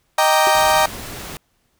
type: chord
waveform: 35% pulse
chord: Eb major seventh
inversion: none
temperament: equal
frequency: 622.3 / 784 / 932.3 / 1174.7 Hz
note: Eb5 / G5 / Bb5 / D6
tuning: 0 / 0 / 0 / 0 cents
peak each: -16 / -16 / -16 / -20 dBFS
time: 0.18-0.86 s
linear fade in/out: 5 ms
type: tone with exponential decay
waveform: square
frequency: 381.4 Hz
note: G4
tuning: 47 cents flat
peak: -20 dBFS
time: 0.47-0.55 s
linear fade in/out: 0 ms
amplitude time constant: 16 ms
type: noise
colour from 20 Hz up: pink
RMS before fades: -32 dBFS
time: 0.55-1.37 s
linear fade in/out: 0 ms
effects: pink hiss -65 dBFS RMS until 1.79 s